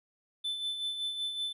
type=tone with tremolo; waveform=triangle; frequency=3520 Hz; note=A7; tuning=in tune; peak=-29 dBFS; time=0.44-1.53 s; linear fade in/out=10 ms; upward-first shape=sine; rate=5.3 Hz; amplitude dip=50%; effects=resampled to 32000 Hz